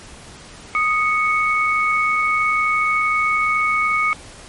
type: tone pair together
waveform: sine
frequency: 1244.2 / 2217 Hz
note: D#6 / C#7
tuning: 0 / 0 cents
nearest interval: minor seventh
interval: 1000 cents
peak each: -18 dBFS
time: 0.75-4.13 s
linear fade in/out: 0 ms
effects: pink hiss -40 dBFS RMS until 4.48 s + MP3 48 kbps